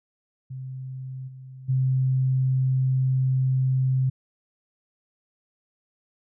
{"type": "tone with level steps", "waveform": "sine", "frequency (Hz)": 130.7, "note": "C3", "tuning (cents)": -1, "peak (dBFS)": [-32, -39, -19], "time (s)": [0.5, 4.1], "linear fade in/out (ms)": 10, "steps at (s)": [1.27, 1.68], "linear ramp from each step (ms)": 20, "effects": []}